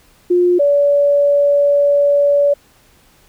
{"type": "tone pair in turn", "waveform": "sine", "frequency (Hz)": [355.1, 572.5], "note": ["F4", "D5"], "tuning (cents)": [29, -44], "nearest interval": "minor sixth", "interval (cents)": 827, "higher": "second", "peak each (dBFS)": -9, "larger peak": "neither", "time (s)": [[0.3, 0.59], [0.59, 2.54]], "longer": "second", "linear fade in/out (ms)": 10, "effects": ["pink hiss -51 dBFS RMS until 3.28 s"]}